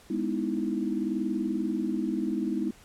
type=chord; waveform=sine; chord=E major seventh; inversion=first; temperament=just; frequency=206 / 247.2 / 309 / 329.6 Hz; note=G#3 / B3 / D#4 / E4; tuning=-14 / +2 / -12 / 0 cents; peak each=-32 dBFS; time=0.1-2.71 s; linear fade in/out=5 ms; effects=pink hiss -55 dBFS RMS until 2.84 s + low-pass 12000 Hz 12 dB/octave